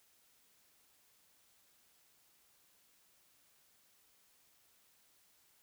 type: silence
effects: white hiss -70 dBFS RMS until 5.62 s